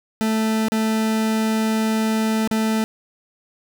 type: tone with dropouts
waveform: 40% pulse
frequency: 220 Hz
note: A3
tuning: in tune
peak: -17 dBFS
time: 0.21-2.84 s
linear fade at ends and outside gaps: 0 ms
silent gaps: 0.684-0.72 / 2.475-2.512 s
effects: none